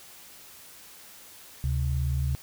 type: tone pair together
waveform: sine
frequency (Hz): 72.7 / 130.81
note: D2 / C3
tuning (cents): -17 / 0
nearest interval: minor seventh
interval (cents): 1017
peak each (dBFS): -26 / -28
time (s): 1.64-2.35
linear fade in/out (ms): 0
effects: white hiss -49 dBFS RMS until 2.42 s